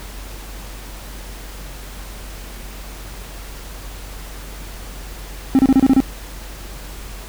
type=tone bursts; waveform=triangle; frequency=266.6 Hz; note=C4; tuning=33 cents sharp; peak=-6 dBFS; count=7; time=5.55-6.003 s; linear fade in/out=0 ms; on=39 ms; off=30 ms; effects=added 47 Hz sine -32 dBFS peak until 7.28 s + pink hiss -37 dBFS RMS until 7.28 s